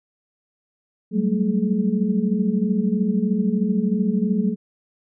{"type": "tone cluster", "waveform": "sine", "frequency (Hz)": [185.9, 199, 222.1, 425.3], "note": ["F#3", "G3", "A3", "G#4"], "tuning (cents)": [8, 26, 16, 41], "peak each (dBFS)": [-23, -22, -22, -30], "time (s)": [1.11, 4.56], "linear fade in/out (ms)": 50, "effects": []}